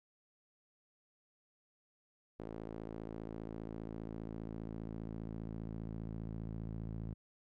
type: tone with band-pass filter sweep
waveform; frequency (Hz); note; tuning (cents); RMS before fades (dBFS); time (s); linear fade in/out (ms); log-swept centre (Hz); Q
sawtooth; 55; A1; 0; -44; 2.39-7.14; 10; 390 to 150; 1.1
effects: none